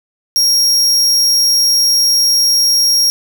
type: tone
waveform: 40% pulse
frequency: 5590 Hz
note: F8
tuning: 1 cent sharp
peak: -8 dBFS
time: 0.36-3.1 s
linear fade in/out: 0 ms
effects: none

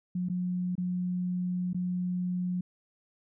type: tone with dropouts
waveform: sine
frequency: 180.1 Hz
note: F#3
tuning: 46 cents flat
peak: -28 dBFS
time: 0.15-2.61 s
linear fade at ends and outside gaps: 5 ms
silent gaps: 0.287-0.297 / 0.754-0.779 / 1.732-1.745 s
effects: none

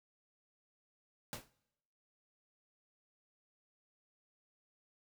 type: noise with exponential decay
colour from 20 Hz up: pink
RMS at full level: -39 dBFS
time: 1.33-1.5 s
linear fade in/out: 0 ms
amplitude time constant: 36 ms
effects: noise-tail reverb RT60 0.9 s tail -23 dB re dry

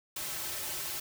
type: noise with comb filter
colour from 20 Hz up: white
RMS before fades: -37 dBFS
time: 0.16-1 s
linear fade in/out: 5 ms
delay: 4.2 ms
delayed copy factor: -1
effects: none

